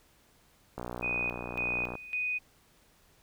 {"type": "click train", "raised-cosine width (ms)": 1, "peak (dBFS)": -23, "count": 72, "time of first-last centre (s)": [0.78, 1.954], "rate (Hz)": 60.5}
{"type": "tone with tremolo", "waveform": "sine", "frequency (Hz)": 2489, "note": "D#7", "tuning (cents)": 0, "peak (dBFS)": -29, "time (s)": [1.02, 2.39], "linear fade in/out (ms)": 20, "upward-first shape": "square", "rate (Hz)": 1.8, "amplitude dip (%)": 80}
{"effects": ["pink hiss -64 dBFS RMS until 3.22 s"]}